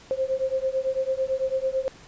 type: beating tone pair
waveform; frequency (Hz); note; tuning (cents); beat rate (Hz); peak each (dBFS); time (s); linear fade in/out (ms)
sine; 523 / 532; C5 / C5; -1 / +29; 9; -26; 0.11-1.88; 0
effects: pink hiss -49 dBFS RMS until 2.07 s + resampled to 16000 Hz